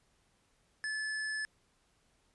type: tone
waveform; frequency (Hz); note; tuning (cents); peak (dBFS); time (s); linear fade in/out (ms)
square; 1731; A6; -29; -35; 0.84-1.45; 0
effects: pink hiss -72 dBFS RMS until 2.34 s + resampled to 24000 Hz